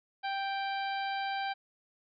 harmonic tone, 785 Hz, G5, 2 cents sharp, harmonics 1 / 2 / 3 / 4 / 5 / 6, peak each -33 / -39 / -43 / -45 / -47 / -49 dBFS, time 0.23-1.54 s, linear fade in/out 20 ms, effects none

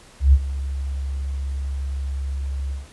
sine tone with ADSR envelope, 68.4 Hz, C#2, 23 cents flat, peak -7 dBFS, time 0.2-2.88 s, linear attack 130 ms, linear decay 53 ms, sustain -16 dB, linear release 170 ms, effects pink hiss -48 dBFS RMS until 2.92 s + resampled to 24000 Hz

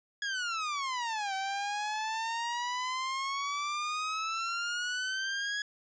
sawtooth exponential two-way sweep, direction down then up, 1678 to 766 to 1678 Hz, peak -28 dBFS, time 0.22-5.62 s, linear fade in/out 2 ms, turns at 1.34 s, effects resampled to 16000 Hz

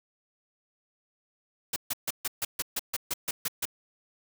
white noise bursts, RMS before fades -30 dBFS, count 12, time 1.73-3.654 s, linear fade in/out 5 ms, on 32 ms, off 140 ms, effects none

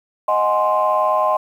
sine chord, Ab dominant seventh, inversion second, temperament equal, 622.3 / 740 / 830.6 / 1046.5 Hz, Eb5 / Gb5 / Ab5 / C6, 0 / 0 / 0 / 0 cents, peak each -18 / -22 / -22 / -17 dBFS, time 0.28-1.37 s, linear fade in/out 5 ms, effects tanh soft clip ceiling -6 dBFS + 8-bit

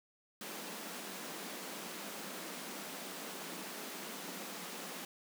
pink high-pass noise, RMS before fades -45 dBFS, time 0.41-5.05 s, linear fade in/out 2 ms, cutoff 170 Hz, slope 96 dB/octave, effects none

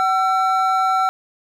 triangle tone pair together, 759 / 1345 Hz, F#5 / E6, +44 / +34 cents, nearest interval minor seventh, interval 990 cents, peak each -16 dBFS, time 0-1.09 s, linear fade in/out 0 ms, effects none

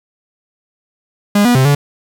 45% pulse tone with pitch steps, 204.5 / 243.1 / 131.3 / 143.3 Hz, G#3 / B3 / C3 / D3, -26 / -27 / +6 / -42 cents, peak -8 dBFS, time 1.35-1.75 s, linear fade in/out 5 ms, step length 100 ms, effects 7-bit

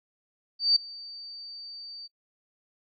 sine tone with ADSR envelope, 4614 Hz, D8, 31 cents flat, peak -16 dBFS, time 0.59-2.08 s, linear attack 170 ms, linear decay 6 ms, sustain -23 dB, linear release 25 ms, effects noise-tail reverb RT60 0.1 s tail -24 dB re dry

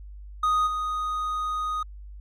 triangle tone with level steps, 1244.5 Hz, D#6, in tune, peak -18 / -24 dBFS, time 0.43-1.83 s, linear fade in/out 5 ms, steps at 0.66 s, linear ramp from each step 20 ms, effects added 50 Hz sine -39 dBFS peak until 2.2 s

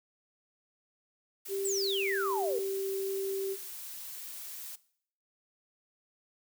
blue noise, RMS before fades -43 dBFS, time 1.45-4.76 s, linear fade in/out 10 ms
sine tone with pitch glide, 392 to 388.6 Hz, G4 to G4, 0 to -15 cents, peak -31 dBFS, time 1.48-3.57 s, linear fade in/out 50 ms, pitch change -15 cents, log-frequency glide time 2.23-2.76 s
sine exponential sweep, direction down, 8180 to 440 Hz, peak -31 dBFS, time 1.65-2.59 s, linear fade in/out 2 ms
effects noise-tail reverb RT60 0.6 s tail -19 dB re dry

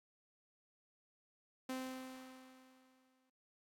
sawtooth tone with exponential decay, 259.3 Hz, C4, 15 cents flat, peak -35 dBFS, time 1.69-3.3 s, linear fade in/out 5 ms, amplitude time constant 350 ms, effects noise-tail reverb RT60 0.6 s tail -21 dB re dry + AAC 48 kbps

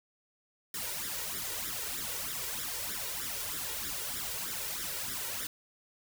white noise with flanger, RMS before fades -37 dBFS, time 0.74-5.47 s, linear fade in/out 2 ms, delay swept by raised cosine 0.55 to 2.15 ms, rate 3.2 Hz, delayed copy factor +0.85, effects none

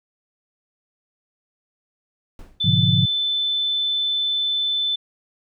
brown noise with exponential decay, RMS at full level -36 dBFS, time 2.39-2.73 s, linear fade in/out 1 ms, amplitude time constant 72 ms
sine tone, 3520 Hz, A7, in tune, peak -19 dBFS, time 2.6-4.96 s, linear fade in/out 10 ms
sine chord, G# diminished seventh, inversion none, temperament equal with one note detuned, 103.83 / 123.47 / 143.89 / 174.61 Hz, G#2 / B2 / D3 / F3, 0 / 0 / -35 / 0 cents, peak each -21 dBFS, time 2.64-3.06 s, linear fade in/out 10 ms
effects none

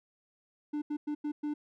triangle tone bursts at uneven times, 296.9 Hz, D4, 19 cents sharp, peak -29 dBFS, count 5, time 0.73-0.82 / 0.9-0.97 / 1.07-1.15 / 1.24-1.32 / 1.43-1.54 s, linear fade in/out 10 ms, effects none

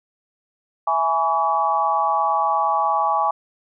sine chord, C# minor seventh, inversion first, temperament equal with one note detuned, 659.3 / 830.6 / 987.8 / 1136 Hz, E5 / G#5 / B5 / C#6, 0 / 0 / 0 / +42 cents, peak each -26 / -20 / -26 / -21 dBFS, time 0.87-3.31 s, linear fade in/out 5 ms, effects none

